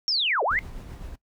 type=linear two-way sweep; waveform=sine; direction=down then up; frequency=5600 to 399.3 to 2166 Hz; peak=-21 dBFS; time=0.08-0.59 s; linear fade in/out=0 ms; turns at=0.43 s
type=noise with tremolo; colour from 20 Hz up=brown; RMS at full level=-37 dBFS; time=0.5-1.16 s; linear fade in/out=10 ms; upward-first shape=sine; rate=7.7 Hz; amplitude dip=30%
effects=noise-tail reverb RT60 0.1 s tail -18 dB re dry